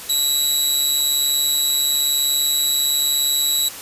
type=tone with amplitude modulation; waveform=20% pulse; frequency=3900 Hz; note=B7; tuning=23 cents flat; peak=-8 dBFS; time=0.09-3.69 s; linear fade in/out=10 ms; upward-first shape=sine; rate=141 Hz; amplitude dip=55%; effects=white hiss -34 dBFS RMS until 3.81 s + resampled to 32000 Hz